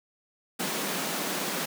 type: high-pass noise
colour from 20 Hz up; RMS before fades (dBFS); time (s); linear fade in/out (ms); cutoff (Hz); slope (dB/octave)
pink; -31; 0.59-1.66; 10; 160; 96
effects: none